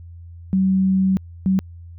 sine tone bursts at uneven times, 190 Hz, F#3, 46 cents sharp, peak -14 dBFS, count 2, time 0.53-1.17 / 1.46-1.59 s, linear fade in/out 0 ms, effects added 85 Hz sine -36 dBFS peak until 1.98 s

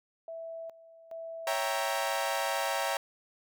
sine tone with tremolo, 658 Hz, E5, 3 cents flat, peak -38 dBFS, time 0.28-1.58 s, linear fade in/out 2 ms, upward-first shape square, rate 1.2 Hz, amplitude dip 80%
sawtooth chord, C# diminished seventh, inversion none, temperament equal, 554.4 / 659.3 / 784 / 932.3 Hz, C#5 / E5 / G5 / Bb5, 0 / 0 / 0 / 0 cents, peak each -31 dBFS, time 1.47-2.97 s, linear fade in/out 2 ms
effects none

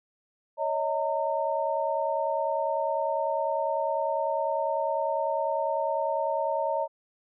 sine tone cluster, 560 / 630 / 914 Hz, C#5 / D#5 / A#5, +18 / +21 / -34 cents, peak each -30 / -29 / -29 dBFS, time 0.57-6.88 s, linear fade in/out 50 ms, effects none

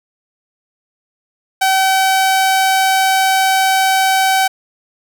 sawtooth tone, 765 Hz, G5, 42 cents flat, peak -7 dBFS, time 1.61-4.48 s, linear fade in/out 10 ms, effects none

